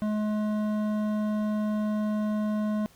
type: tone with hard clipping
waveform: triangle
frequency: 212.2 Hz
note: G#3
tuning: 38 cents sharp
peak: -27 dBFS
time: 0.02-2.86 s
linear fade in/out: 0 ms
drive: 15 dB
effects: pink hiss -58 dBFS RMS until 2.95 s